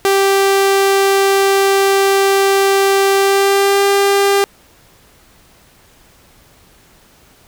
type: tone with pitch glide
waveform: sawtooth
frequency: 392 to 398.2 Hz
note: G4 to G4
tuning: 0 to +27 cents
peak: -6 dBFS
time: 0.05-4.44 s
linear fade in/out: 0 ms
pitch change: +27 cents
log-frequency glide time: 3.16-3.83 s
effects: pink hiss -48 dBFS RMS until 7.47 s